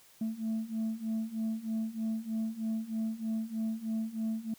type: beating tone pair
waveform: sine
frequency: 220 / 223.2 Hz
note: A3 / A3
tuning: 0 / +25 cents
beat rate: 3.2 Hz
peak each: -34 / -32 dBFS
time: 0.21-4.54 s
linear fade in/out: 5 ms
effects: tanh soft clip ceiling -28 dBFS + white hiss -60 dBFS RMS until 4.58 s